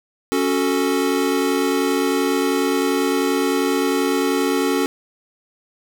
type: chord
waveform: square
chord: F# minor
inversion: second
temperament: equal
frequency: 277.2 / 370 / 440 Hz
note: C#4 / F#4 / A4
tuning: 0 / 0 / 0 cents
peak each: -21 / -23 / -23 dBFS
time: 0.32-4.86 s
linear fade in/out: 0 ms
effects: none